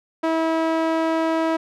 sawtooth tone with band-pass filter, 324.1 Hz, E4, 29 cents flat, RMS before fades -21 dBFS, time 0.23-1.57 s, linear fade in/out 10 ms, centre 720 Hz, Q 0.77, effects none

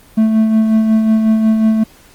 triangle tone with tremolo, 220 Hz, A3, in tune, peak -5 dBFS, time 0.17-1.84 s, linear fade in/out 10 ms, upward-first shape sine, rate 5.5 Hz, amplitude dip 40%, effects pink hiss -45 dBFS RMS until 2.14 s + Opus 24 kbps

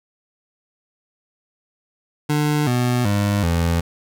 25% pulse tone with pitch steps, 149.3 / 123.39 / 101.97 / 84.28 Hz, D3 / B2 / G#2 / E2, +29 / -1 / -31 / +39 cents, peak -13 dBFS, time 2.29-3.81 s, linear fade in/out 10 ms, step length 380 ms, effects none

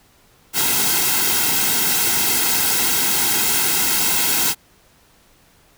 white noise with comb filter, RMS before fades -18 dBFS, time 0.53-4.55 s, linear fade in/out 50 ms, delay 1.7 ms, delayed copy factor -0.75, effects pink hiss -54 dBFS RMS until 5.77 s

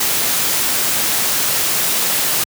white noise, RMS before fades -17 dBFS, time 0-2.44 s, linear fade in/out 5 ms, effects high-pass 100 Hz 12 dB/octave

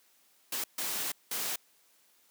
white noise bursts at uneven times, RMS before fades -34 dBFS, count 3, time 0.52-0.64 / 0.78-1.12 / 1.31-1.56 s, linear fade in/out 5 ms, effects white hiss -66 dBFS RMS until 2.3 s + high-pass 200 Hz 12 dB/octave

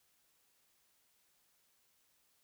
silence, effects white hiss -74 dBFS RMS until 2.43 s

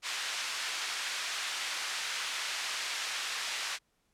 pink band-pass noise, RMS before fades -36 dBFS, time 0.02-3.79 s, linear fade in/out 50 ms, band 1600 to 6400 Hz, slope 12 dB/octave, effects pink hiss -75 dBFS RMS until 4.13 s + low-pass 12000 Hz 12 dB/octave

